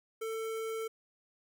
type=tone with notch filter; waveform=square; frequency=445.9 Hz; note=A4; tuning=23 cents sharp; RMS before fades=-37 dBFS; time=0.21-0.88 s; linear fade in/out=10 ms; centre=4400 Hz; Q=1.6; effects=none